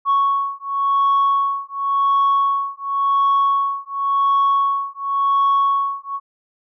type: beating tone pair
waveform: sine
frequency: 1108.7 / 1109.62 Hz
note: C#6 / C#6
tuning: 0 / +1 cents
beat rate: 0.92 Hz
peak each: -17 dBFS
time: 0.05-6.2 s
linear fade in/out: 50 ms
effects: tanh soft clip ceiling -10 dBFS